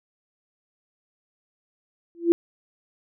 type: tone with exponential growth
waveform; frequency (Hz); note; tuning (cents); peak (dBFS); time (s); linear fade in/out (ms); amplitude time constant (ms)
sine; 339.9; F4; -47; -9; 2.15-2.32; 0; 35
effects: none